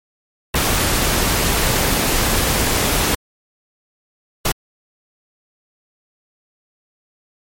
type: noise bursts at uneven times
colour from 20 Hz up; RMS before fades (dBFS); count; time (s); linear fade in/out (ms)
pink; -17; 2; 0.54-3.15 / 4.45-4.52; 5
effects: MP3 64 kbps